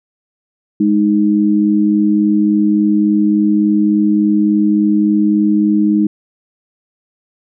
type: tone pair together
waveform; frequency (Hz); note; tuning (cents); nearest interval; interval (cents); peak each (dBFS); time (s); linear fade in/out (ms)
sine; 207.6 / 311.1; G#3 / D#4; 0 / 0; perfect fifth; 700; -12; 0.8-6.07; 5
effects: none